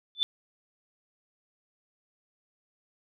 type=tone with exponential growth; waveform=sine; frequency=3520 Hz; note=A7; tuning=in tune; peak=-18 dBFS; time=0.15-0.23 s; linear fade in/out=0 ms; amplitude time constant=17 ms; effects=none